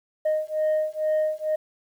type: beating tone pair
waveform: sine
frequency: 618 / 620.2 Hz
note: D#5 / D#5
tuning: -12 / -6 cents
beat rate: 2.2 Hz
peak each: -23 dBFS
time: 0.25-1.56 s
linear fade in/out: 10 ms
effects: tanh soft clip ceiling -18 dBFS + 9-bit